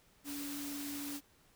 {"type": "tone in noise", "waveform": "sine", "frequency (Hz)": 285.6, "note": "D4", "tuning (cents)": -48, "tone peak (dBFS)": -41, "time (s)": [0.24, 1.21], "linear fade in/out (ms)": 50, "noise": "white", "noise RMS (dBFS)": -45, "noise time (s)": [0.24, 1.21], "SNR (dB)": 1, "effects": ["pink hiss -67 dBFS RMS until 1.55 s"]}